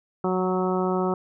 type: harmonic tone with a mistuned harmonic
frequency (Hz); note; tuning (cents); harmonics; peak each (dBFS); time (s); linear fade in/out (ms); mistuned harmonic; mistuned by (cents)
185; F#3; 0; 1 / 2 / 3 / 4 / 5 / 6 / 7; -26 / -25 / -32 / -31 / -33 / -35 / -33; 0.24-1.14; 2; 1; -16
effects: none